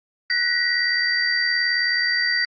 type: tone cluster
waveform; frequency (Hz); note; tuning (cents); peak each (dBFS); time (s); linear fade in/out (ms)
sine; 1490 / 1906 / 1985 / 4681; F#6 / A#6 / B6 / D8; +12 / +38 / +8 / -7; -29 / -21 / -28 / -23; 0.3-2.45; 2
effects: Opus 32 kbps